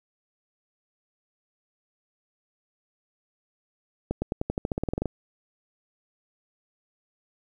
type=accelerating click train; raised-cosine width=2 ms; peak=-13 dBFS; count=15; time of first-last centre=4.11-5.057 s; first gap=110 ms; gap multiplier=0.92; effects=9-bit